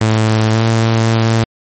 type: tone with pitch glide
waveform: sawtooth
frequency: 109.8 to 113.08 Hz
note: A2 to A2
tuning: -3 to +48 cents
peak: -6 dBFS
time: 0.01-1.44 s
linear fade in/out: 5 ms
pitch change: +51 cents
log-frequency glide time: 0.51-0.62 s
effects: MP3 32 kbps